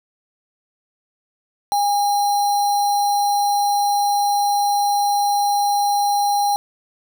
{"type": "tone with sample-and-hold", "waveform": "sine", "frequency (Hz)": 815, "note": "G#5", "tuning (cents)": -33, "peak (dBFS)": -15, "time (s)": [1.72, 6.56], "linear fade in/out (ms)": 0, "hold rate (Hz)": 4900, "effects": []}